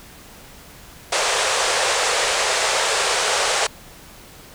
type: band-pass noise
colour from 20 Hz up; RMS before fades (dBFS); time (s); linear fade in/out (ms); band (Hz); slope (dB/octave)
pink; -20; 1.12-3.67; 5; 430 to 9100; 48
effects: pink hiss -43 dBFS RMS until 4.54 s